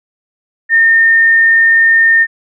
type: tone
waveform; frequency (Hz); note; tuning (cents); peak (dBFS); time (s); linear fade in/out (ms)
sine; 1821; A#6; -41; -5; 0.69-2.27; 50
effects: none